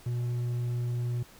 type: tone with hard clipping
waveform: sine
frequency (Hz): 121.1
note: B2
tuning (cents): -34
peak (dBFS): -29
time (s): 0.06-1.23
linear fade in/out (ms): 5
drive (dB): 3
effects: pink hiss -54 dBFS RMS until 1.39 s